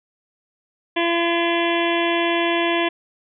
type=harmonic tone; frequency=339.8 Hz; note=F4; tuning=47 cents flat; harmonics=1 / 2 / 3 / 5 / 6 / 7 / 8 / 9 / 10; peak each=-21 / -24 / -26 / -28 / -29 / -29 / -30 / -31 / -31 dBFS; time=0.96-2.89 s; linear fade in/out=10 ms; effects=none